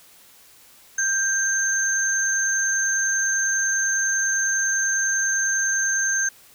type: tone pair together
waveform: sine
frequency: 1577 / 6315 Hz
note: G6 / G8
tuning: +10 / +12 cents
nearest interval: 2 octaves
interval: 2402 cents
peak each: -22 dBFS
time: 0.98-6.29 s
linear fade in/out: 5 ms
effects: white hiss -51 dBFS RMS until 6.54 s